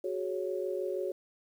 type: chord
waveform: sine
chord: F# suspended second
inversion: none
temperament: just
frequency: 370 / 416.2 / 555 Hz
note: F#4 / G#4 / C#5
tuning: 0 / +4 / +2 cents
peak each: -34 / -37 / -36 dBFS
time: 0.04-1.12 s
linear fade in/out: 5 ms
effects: 10-bit